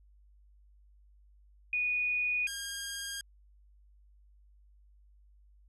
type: tone pair in turn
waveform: sine / 10% pulse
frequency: 2467 / 1616.7 Hz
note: D#7 / G#6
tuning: -15 / -47 cents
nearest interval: perfect fifth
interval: 732 cents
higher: first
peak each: -28 dBFS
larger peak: neither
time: 1.73-2.47 / 2.47-3.21 s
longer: neither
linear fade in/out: 2 ms
effects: added 50 Hz sine -58 dBFS peak until 5.68 s + low-pass 12000 Hz 12 dB/octave